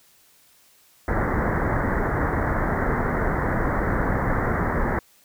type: low-pass noise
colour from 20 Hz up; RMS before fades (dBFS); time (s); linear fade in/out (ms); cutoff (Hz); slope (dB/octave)
pink; -23; 1.08-4.99; 2; 2000; 96
effects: white hiss -57 dBFS RMS until 5.24 s